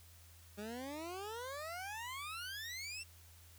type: exponential sweep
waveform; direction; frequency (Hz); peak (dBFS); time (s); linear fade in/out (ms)
20% pulse; up; 200.2 to 2763; -38; 0.57-3.04; 20
effects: added 84 Hz sine -59 dBFS peak until 3.58 s + white hiss -63 dBFS RMS until 3.58 s